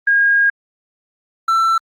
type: tone pair in turn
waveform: sine / triangle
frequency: 1628 / 1337.7 Hz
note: G#6 / E6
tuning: -35 / +25 cents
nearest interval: minor third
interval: 340 cents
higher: first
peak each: -10 dBFS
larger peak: neither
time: 0.07-0.5 / 1.48-1.78 s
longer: first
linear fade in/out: 5 ms
effects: Opus 24 kbps